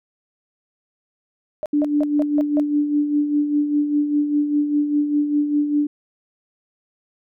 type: tone bursts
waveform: sine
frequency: 613 Hz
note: D#5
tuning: 26 cents flat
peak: -22 dBFS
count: 6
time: 1.63-2.598 s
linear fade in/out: 0 ms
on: 28 ms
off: 160 ms
type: tone with tremolo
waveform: sine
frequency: 293.7 Hz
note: D4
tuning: in tune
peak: -14 dBFS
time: 1.73-5.87 s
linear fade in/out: 5 ms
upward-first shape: sine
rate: 5 Hz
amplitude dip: 55%
effects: none